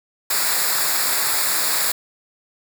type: noise with comb filter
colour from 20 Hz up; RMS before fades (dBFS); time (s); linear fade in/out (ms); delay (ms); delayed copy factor
white; -20; 0.3-1.92; 5; 0.33; -0.75
effects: none